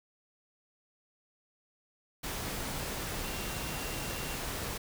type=tone in noise; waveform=sine; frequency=2755 Hz; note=F7; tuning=24 cents flat; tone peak=-47 dBFS; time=3.24-4.36 s; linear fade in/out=10 ms; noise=pink; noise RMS=-37 dBFS; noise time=2.23-4.78 s; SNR=-13 dB; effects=none